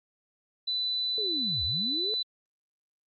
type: tone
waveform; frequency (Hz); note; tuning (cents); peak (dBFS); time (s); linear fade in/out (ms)
sine; 3991; B7; +17; -27; 0.67-2.23; 10
type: linear two-way sweep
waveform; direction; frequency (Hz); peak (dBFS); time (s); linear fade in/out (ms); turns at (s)
sine; down then up; 449.9 to 65.41 to 449.9; -34; 1.18-2.14; 0; 1.64
effects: Opus 48 kbps